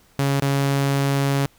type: tone with dropouts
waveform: sawtooth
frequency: 138.9 Hz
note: C#3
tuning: 4 cents sharp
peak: -14 dBFS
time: 0.19-1.46 s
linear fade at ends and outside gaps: 0 ms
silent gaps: 0.4-0.423 s
effects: pink hiss -56 dBFS RMS until 1.58 s